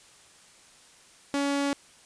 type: tone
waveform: sawtooth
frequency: 281.7 Hz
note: C#4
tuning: 28 cents sharp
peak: -21 dBFS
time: 1.34-1.73 s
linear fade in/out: 0 ms
effects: white hiss -55 dBFS RMS until 2.05 s + resampled to 22050 Hz